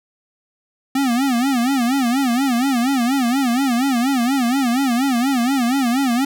square tone with vibrato, 255.2 Hz, C4, 43 cents flat, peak -16 dBFS, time 0.95-6.25 s, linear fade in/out 5 ms, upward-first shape sine, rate 4.2 Hz, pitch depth 160 cents each way, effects none

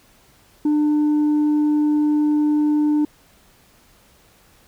sine tone, 299.1 Hz, D4, 32 cents sharp, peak -12 dBFS, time 0.65-3.05 s, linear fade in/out 5 ms, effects tanh soft clip ceiling -14 dBFS + pink hiss -54 dBFS RMS until 4.67 s

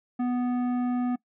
sine tone with tanh clipping, 246.9 Hz, B3, in tune, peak -26 dBFS, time 0.19-1.16 s, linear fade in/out 10 ms, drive 12 dB, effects noise-tail reverb RT60 0.1 s tail -21 dB re dry

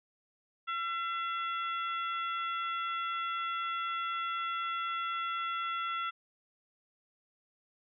harmonic tone, 676 Hz, E5, 43 cents sharp, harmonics 2 / 3 / 4 / 5, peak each -33 / -43 / -44 / -44 dBFS, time 0.67-6.11 s, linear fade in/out 20 ms, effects none

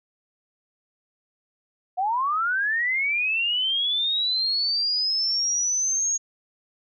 sine linear sweep, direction up, 709 to 6645 Hz, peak -21 dBFS, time 1.97-6.18 s, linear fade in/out 20 ms, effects none

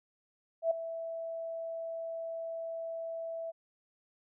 sine tone with ADSR envelope, 659.3 Hz, E5, in tune, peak -23 dBFS, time 0.62-3.52 s, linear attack 89 ms, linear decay 6 ms, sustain -13 dB, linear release 24 ms, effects none

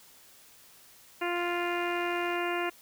harmonic tone, 349.2 Hz, F4, in tune, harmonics 1 / 2 / 3 / 4 / 5 / 6 / 7 / 8, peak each -32 / -35 / -37 / -38 / -39 / -40 / -40 / -41 dBFS, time 1.21-2.7 s, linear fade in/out 10 ms
click train, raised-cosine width 0.2 ms, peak -34 dBFS, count 93, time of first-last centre 1.36-2.356 s, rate 92.4 Hz
effects white hiss -56 dBFS RMS until 2.81 s

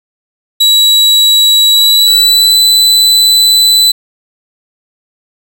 40% pulse tone with pitch glide, 3900 to 3996 Hz, B7 to B7, -23 to +20 cents, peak -3 dBFS, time 0.6-3.92 s, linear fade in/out 10 ms, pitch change +43 cents, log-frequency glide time 1.71-2.57 s, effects none

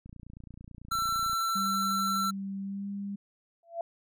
click train, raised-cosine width 5 ms, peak -34 dBFS, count 38, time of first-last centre 0.06-1.331 s, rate 29.1 Hz
square tone, 1344 Hz, E6, 33 cents sharp, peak -28 dBFS, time 0.91-2.31 s, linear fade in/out 10 ms
sine tone with pitch glide, 195.7 to 200.2 Hz, G3 to G3, -3 to +37 cents, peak -33 dBFS, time 1.55-3.16 s, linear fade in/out 10 ms, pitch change +40 cents, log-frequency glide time 2.62-2.88 s
sine tone with exponential growth, 675 Hz, E5, 41 cents sharp, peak -27 dBFS, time 3.63-3.81 s, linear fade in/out 2 ms, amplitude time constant 39 ms
effects none

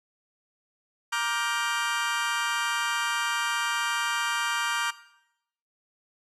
30% pulse chord, G minor seventh, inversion first, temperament just, 940.8 / 1176 / 1411.2 / 1568 Hz, Bb5 / D6 / F6 / G6, +16 / +2 / +18 / 0 cents, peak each -29 dBFS, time 1.12-4.91 s, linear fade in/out 10 ms, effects noise-tail reverb RT60 0.8 s tail -17 dB re dry + low-pass 9000 Hz 12 dB/octave

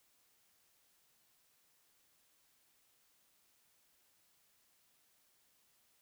silence, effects white hiss -73 dBFS RMS until 6.01 s

